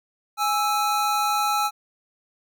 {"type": "tone pair together", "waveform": "square", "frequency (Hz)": [830.6, 1318.5], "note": ["G#5", "E6"], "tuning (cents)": [0, 0], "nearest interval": "minor sixth", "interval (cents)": 800, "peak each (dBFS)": -24, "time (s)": [0.37, 1.71], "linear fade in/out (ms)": 50, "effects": []}